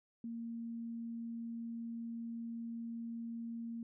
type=tone; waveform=sine; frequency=231.3 Hz; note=A#3; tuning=13 cents flat; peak=-40 dBFS; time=0.24-3.83 s; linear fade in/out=2 ms; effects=none